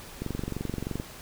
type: click train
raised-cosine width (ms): 3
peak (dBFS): -18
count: 19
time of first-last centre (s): 0.22-0.999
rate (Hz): 23.1
effects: pink hiss -45 dBFS RMS until 1.21 s